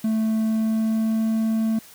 triangle tone with pitch glide, 220 to 222 Hz, A3 to A3, 0 to +16 cents, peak -17 dBFS, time 0.04-1.79 s, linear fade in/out 5 ms, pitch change +16 cents, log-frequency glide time 0.25-1.37 s, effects white hiss -47 dBFS RMS until 1.94 s

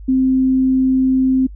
sine tone, 261.2 Hz, C4, 3 cents flat, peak -11 dBFS, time 0.08-1.47 s, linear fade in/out 10 ms, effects noise-tail reverb RT60 0.1 s tail -26 dB re dry + added 50 Hz sine -31 dBFS peak until 1.55 s

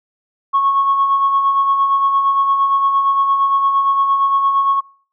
sine tone with tremolo, 1100 Hz, C#6, 14 cents flat, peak -9 dBFS, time 0.53-4.81 s, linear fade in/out 20 ms, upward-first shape sine, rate 8.7 Hz, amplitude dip 45%, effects noise-tail reverb RT60 0.5 s tail -26 dB re dry + tanh soft clip ceiling -6 dBFS

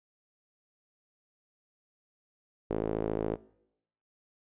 sawtooth tone with band-pass filter, 54.1 Hz, A1, 29 cents flat, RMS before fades -32 dBFS, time 2.7-3.36 s, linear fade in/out 10 ms, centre 420 Hz, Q 2.2, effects noise-tail reverb RT60 0.8 s tail -21 dB re dry + resampled to 8000 Hz

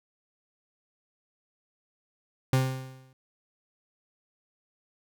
40% pulse tone with exponential decay, 130.81 Hz, C3, in tune, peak -18 dBFS, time 2.53-3.13 s, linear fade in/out 2 ms, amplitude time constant 130 ms, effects none

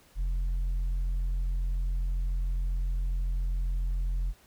sine tone with tanh clipping, 43.65 Hz, F1, in tune, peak -27 dBFS, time 0.15-4.34 s, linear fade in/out 50 ms, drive 3 dB, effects pink hiss -60 dBFS RMS until 4.46 s

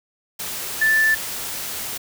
sine tone in noise, 1760 Hz, A6, in tune, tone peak -14 dBFS, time 0.81-1.15 s, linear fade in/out 10 ms, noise white, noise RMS -29 dBFS, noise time 0.39-1.98 s, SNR +12 dB, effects none

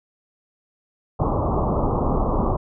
pink low-pass noise, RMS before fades -21 dBFS, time 1.19-2.57 s, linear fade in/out 10 ms, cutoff 1200 Hz, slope 96 dB/octave, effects none

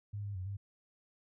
sine tone with pitch steps, 102.7 / 101.3 / 92.2 / 99.6 Hz, G#2 / G#2 / F#2 / G2, -19 / -43 / -6 / +28 cents, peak -37 dBFS, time 0.13-0.57 s, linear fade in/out 10 ms, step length 110 ms, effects none

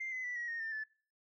sine tone with pitch steps, 2093 / 2030 / 1968.7 / 1909.3 / 1851.8 / 1795.9 / 1741.8 Hz, C7 / B6 / B6 / A#6 / A#6 / A6 / A6, 0 / +47 / -6 / +41 / -12 / +35 / -18 cents, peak -36 dBFS, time 0-0.84 s, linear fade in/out 10 ms, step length 120 ms, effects noise-tail reverb RT60 0.4 s tail -20 dB re dry + tanh soft clip ceiling -33 dBFS

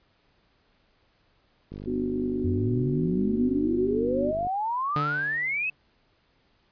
click train, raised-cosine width 3 ms, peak -26 dBFS, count 139, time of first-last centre 1.72-4.469 s, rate 50.2 Hz
sine chord, B minor, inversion none, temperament just, 246.9 / 296.3 / 370.4 Hz, B3 / D4 / F#4, 0 / +15 / +2 cents, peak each -28 / -33 / -30 dBFS, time 1.86-4.32 s, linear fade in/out 20 ms
sine exponential sweep, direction up, 87.3 to 2637 Hz, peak -25 dBFS, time 2.44-5.7 s, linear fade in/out 5 ms
sawtooth tone with exponential decay, 147.3 Hz, D3, 6 cents sharp, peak -21 dBFS, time 4.96-5.75 s, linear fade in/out 0 ms, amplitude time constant 170 ms
effects pink hiss -66 dBFS RMS until 6.71 s + resampled to 11025 Hz

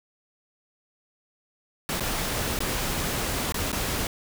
pink noise with dropouts, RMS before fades -28 dBFS, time 1.89-4.07 s, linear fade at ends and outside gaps 1 ms, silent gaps 1.998-2.006 / 2.59-2.604 / 3.522-3.543 / 3.718-3.728 s, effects none

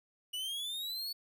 45% pulse exponential sweep, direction up, 2922 to 4480 Hz, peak -36 dBFS, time 0.33-1.13 s, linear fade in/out 10 ms, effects none

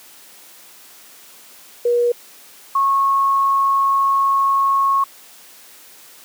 sine tone pair in turn, 479.9 / 1096.2 Hz, B4 / C#6, -50 / -20 cents, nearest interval octave + major second, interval 1430 cents, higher second, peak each -13 dBFS, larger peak neither, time 1.85-2.12 / 2.75-5.04 s, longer second, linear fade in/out 5 ms, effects white hiss -44 dBFS RMS until 6.24 s + high-pass 200 Hz 12 dB/octave

